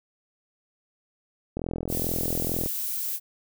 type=click train; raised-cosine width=2 ms; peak=-16 dBFS; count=47; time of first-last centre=1.57-2.66 s; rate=42.2 Hz
type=noise; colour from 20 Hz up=violet; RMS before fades=-30 dBFS; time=1.88-3.2 s; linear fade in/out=50 ms
effects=none